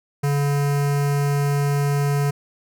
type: tone with notch filter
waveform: square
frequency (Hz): 142.7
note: D3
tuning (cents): -49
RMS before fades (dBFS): -20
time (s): 0.23-2.31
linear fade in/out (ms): 10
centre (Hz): 3500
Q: 1.6
effects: none